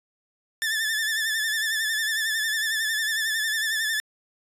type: tone with vibrato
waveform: sawtooth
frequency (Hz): 1760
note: A6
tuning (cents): 0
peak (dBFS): -20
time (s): 0.62-4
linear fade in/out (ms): 0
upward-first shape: sine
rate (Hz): 11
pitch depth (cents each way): 56
effects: resampled to 32000 Hz